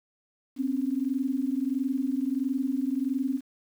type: tone pair together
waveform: sine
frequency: 255.9 / 277.4 Hz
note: C4 / C#4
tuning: -38 / +1 cents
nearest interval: minor second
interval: 139 cents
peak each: -28 dBFS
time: 0.56-3.41 s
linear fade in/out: 50 ms
effects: 9-bit